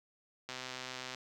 click train, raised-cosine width 0.2 ms, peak -24 dBFS, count 85, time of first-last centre 0.49-1.146 s, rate 128 Hz, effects high-pass 100 Hz 12 dB/octave + 11-bit

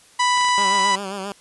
harmonic tone, 989 Hz, B5, 2 cents sharp, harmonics 1 / 2 / 3 / 4 / 5 / 6 / 7 / 8 / 9, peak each -17 / -23 / -27 / -29 / -31 / -33 / -34 / -35 / -36 dBFS, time 0.19-0.96 s, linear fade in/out 10 ms
clicks, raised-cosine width 0.2 ms, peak -17 dBFS, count 7, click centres 0.375 / 0.412 / 0.447 / 0.486 / 0.618 / 0.751 / 0.794 s
10% pulse tone with vibrato, 196 Hz, G3, in tune, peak -19 dBFS, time 0.58-1.32 s, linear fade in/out 0 ms, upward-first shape sine, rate 7.5 Hz, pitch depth 68 cents each way
effects white hiss -51 dBFS RMS until 1.4 s + resampled to 24000 Hz

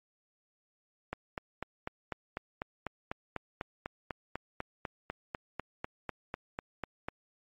click train, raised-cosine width 0.5 ms, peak -20 dBFS, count 25, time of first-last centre 1.13-7.085 s, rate 4.03 Hz, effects MP3 48 kbps

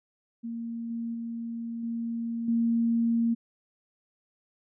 sine tone with level steps, 231.5 Hz, A#3, 12 cents flat, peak -32 / -30 / -32 / -29 / -22 dBFS, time 0.43-3.35 s, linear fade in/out 20 ms, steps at 0.9 / 1.14 / 1.83 / 2.48 s, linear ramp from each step 5 ms, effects none

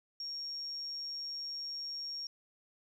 sine tone, 5550 Hz, F8, 12 cents flat, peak -38 dBFS, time 0.2-2.27 s, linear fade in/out 2 ms, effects 11-bit

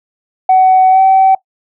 sine tone with pitch glide, 751 to 765.9 Hz, F#5 to G5, +26 to -40 cents, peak -3 dBFS, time 0.49-1.35 s, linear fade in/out 5 ms, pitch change +34 cents, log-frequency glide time 0.9-1 s, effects noise-tail reverb RT60 0.1 s tail -20 dB re dry + tanh soft clip ceiling -1 dBFS

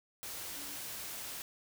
sine tone in noise, 286.2 Hz, D4, 45 cents flat, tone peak -54 dBFS, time 0.56-0.76 s, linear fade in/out 0 ms, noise white, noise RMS -43 dBFS, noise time 0.23-1.42 s, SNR -14 dB, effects none

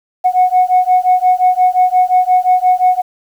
sine beating tone pair, 731 / 736.7 Hz, F#5 / F#5, -21 / -8 cents, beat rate 5.7 Hz, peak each -10 dBFS, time 0.24-3.02 s, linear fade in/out 20 ms, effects tanh soft clip ceiling -3 dBFS + 7-bit

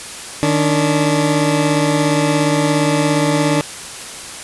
20% pulse tone pair together, 152.93 / 288.7 Hz, D#3 / D4, -30 / -30 cents, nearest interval major seventh, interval 1100 cents, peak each -11 dBFS, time 0.43-3.61 s, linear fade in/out 0 ms, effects white hiss -30 dBFS RMS until 4.43 s + resampled to 24000 Hz

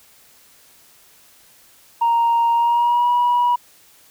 sine tone with pitch glide, 932.3 to 969.1 Hz, A#5 to B5, 0 to -33 cents, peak -12 dBFS, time 2.01-3.56 s, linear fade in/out 10 ms, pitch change +67 cents, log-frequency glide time 2.52-3.1 s, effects tanh soft clip ceiling -11 dBFS + white hiss -51 dBFS RMS until 4.1 s

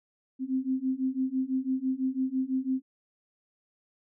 sine beating tone pair, 258.3 / 264.3 Hz, C4 / C4, -22 / +18 cents, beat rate 6 Hz, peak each -30 / -29 dBFS, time 0.39-2.82 s, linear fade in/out 50 ms, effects none

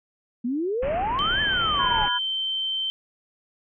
sine exponential two-way sweep, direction up then down, 229.5 to 1760 to 811 Hz, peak -23 dBFS, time 0.44-2.06 s, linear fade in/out 10 ms, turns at 1.41 s
pink low-pass noise, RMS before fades -33 dBFS, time 0.82-2.09 s, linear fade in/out 10 ms, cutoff 2900 Hz, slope 96 dB/octave
sine tone, 3106 Hz, G7, 17 cents flat, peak -24 dBFS, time 1.19-2.9 s, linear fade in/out 0 ms
sine chord, F diminished, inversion second, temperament equal with one note detuned, 987.8 / 1432 / 1661.2 Hz, Cb6 / F6 / Ab6, 0 / +43 / 0 cents, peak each -26 / -30 / -31 dBFS, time 1.78-2.19 s, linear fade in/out 20 ms
effects none

